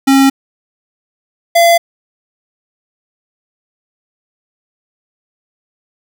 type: tone pair in turn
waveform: square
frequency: 271.3 / 681.1 Hz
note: C#4 / F5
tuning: -37 / -44 cents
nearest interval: octave + major third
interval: 1593 cents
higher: second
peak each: -6 dBFS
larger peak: neither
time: 0.07-0.3 / 1.55-1.78 s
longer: neither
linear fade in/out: 10 ms
effects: none